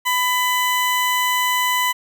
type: tone with notch filter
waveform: 10% pulse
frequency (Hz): 1000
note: B5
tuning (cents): +21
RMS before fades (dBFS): -19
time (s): 0.05-1.93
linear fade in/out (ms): 20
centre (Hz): 4800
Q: 0.72
effects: none